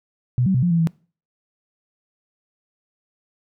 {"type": "tone with pitch steps", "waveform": "sine", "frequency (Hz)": [124.4, 189.8, 127, 175.8, 167.7, 163.7], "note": ["B2", "F#3", "B2", "F3", "E3", "E3"], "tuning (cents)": [13, 44, 49, 12, 30, -12], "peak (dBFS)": -15, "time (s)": [0.38, 0.872], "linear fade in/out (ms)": 0, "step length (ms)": 82, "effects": ["noise-tail reverb RT60 0.4 s tail -23 dB re dry"]}